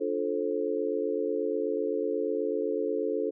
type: chord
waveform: sine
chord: D minor seventh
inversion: none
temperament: just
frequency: 293.7 / 352.4 / 440.5 / 528.6 Hz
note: D4 / F4 / A4 / C5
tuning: 0 / +16 / +2 / +18 cents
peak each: -34 / -34 / -29 / -34 dBFS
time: 0-3.31 s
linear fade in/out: 20 ms
effects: none